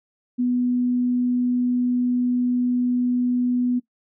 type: tone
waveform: sine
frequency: 246.9 Hz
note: B3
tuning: in tune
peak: -18 dBFS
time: 0.38-3.8 s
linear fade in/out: 20 ms
effects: noise-tail reverb RT60 0.1 s tail -18 dB re dry